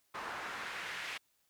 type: noise with band-pass filter sweep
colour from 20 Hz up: pink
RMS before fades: -42 dBFS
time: 0.14-1.18 s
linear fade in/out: 10 ms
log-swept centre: 1100 to 2400 Hz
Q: 1.5
effects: white hiss -75 dBFS RMS until 1.49 s